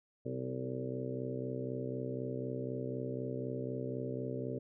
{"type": "harmonic tone with a mistuned harmonic", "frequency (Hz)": 64, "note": "C2", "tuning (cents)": -38, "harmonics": [2, 3, 4, 5, 6, 7, 8, 9], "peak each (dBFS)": [-41, -50, -42, -48, -44, -42, -50, -46], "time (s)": [0.25, 4.59], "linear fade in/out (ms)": 10, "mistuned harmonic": 5, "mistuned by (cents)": 33, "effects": []}